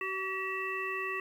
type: harmonic tone with a mistuned harmonic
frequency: 380.2 Hz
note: F#4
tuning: 47 cents sharp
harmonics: 1 / 3 / 5 / 7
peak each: -39 / -38 / -37 / -38 dBFS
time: 0.01-1.2 s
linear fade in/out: 2 ms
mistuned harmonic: 5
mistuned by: +23 cents
effects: 10-bit